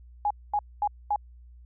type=tone bursts; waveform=sine; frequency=829 Hz; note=G#5; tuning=3 cents flat; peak=-22 dBFS; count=4; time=0.25-1.16 s; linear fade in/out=2 ms; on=55 ms; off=230 ms; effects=added 60 Hz sine -47 dBFS peak until 1.65 s

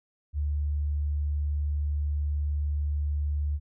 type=tone; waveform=sine; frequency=73.42 Hz; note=D2; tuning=in tune; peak=-25 dBFS; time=0.33-3.6 s; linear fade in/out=50 ms; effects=none

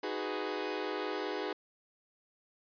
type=chord; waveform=sawtooth; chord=G# minor seventh; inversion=second; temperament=equal with one note detuned; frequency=311.1 / 370 / 415.3 / 498.2 Hz; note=D#4 / F#4 / G#4 / B4; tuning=0 / 0 / 0 / +15 cents; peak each=-37 / -36 / -34 / -37 dBFS; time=0.03-1.53 s; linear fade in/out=5 ms; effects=resampled to 11025 Hz

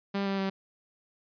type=tone with pitch steps; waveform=sawtooth; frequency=198.3 / 195.8 / 193.32 Hz; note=G3 / G3 / G3; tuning=+20 / -2 / -24 cents; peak=-24 dBFS; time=0.14-0.5 s; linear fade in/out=10 ms; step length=120 ms; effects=resampled to 11025 Hz

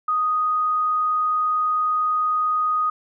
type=tone; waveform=sine; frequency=1244.5 Hz; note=D#6; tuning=in tune; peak=-18 dBFS; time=0.08-2.9 s; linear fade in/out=5 ms; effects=none

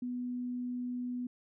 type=tone; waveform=sine; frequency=247 Hz; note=B3; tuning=in tune; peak=-34 dBFS; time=0.02-1.27 s; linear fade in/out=5 ms; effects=none

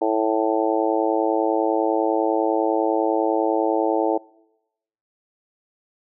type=harmonic tone; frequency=110 Hz; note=A2; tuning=in tune; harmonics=3 / 4 / 5 / 6 / 7 / 8; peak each=-23 / -24 / -25 / -26 / -26 / -27 dBFS; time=0.01-4.18 s; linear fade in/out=10 ms; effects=noise-tail reverb RT60 0.9 s tail -24 dB re dry

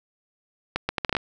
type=accelerating click train; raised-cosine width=0.3 ms; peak=-8 dBFS; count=8; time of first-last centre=0.76-1.168 s; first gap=130 ms; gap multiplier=0.71; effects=none

